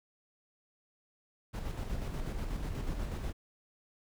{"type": "noise with tremolo", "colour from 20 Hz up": "brown", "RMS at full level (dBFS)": -35, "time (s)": [1.53, 3.33], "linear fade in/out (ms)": 20, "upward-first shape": "square", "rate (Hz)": 8.2, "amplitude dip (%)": 35, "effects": []}